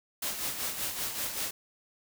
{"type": "noise with tremolo", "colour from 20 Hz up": "white", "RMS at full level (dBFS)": -32, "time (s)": [0.22, 1.51], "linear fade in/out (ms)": 5, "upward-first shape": "sine", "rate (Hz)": 5.2, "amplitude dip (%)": 55, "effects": []}